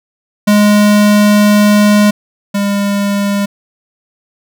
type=tone pair in turn; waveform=square; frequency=207.7 / 201.4 Hz; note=G#3 / G3; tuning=0 / +47 cents; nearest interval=minor second; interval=53 cents; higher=first; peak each=-6 / -12 dBFS; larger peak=first; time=0.47-2.11 / 2.54-3.46 s; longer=first; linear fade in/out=10 ms; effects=none